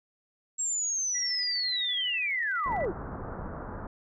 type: linear sweep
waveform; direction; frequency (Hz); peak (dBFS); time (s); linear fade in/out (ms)
sine; down; 7620 to 291.6; -27; 0.58-2.92; 20
type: tone with tremolo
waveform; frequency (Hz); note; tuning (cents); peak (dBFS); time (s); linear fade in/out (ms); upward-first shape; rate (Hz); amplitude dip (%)
sine; 1975.5; B6; 0; -35; 1.14-2.86; 20; square; 12; 50
type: low-pass noise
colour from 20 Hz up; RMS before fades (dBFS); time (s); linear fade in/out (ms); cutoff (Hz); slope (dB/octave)
pink; -38; 2.66-3.87; 2; 1500; 48
effects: none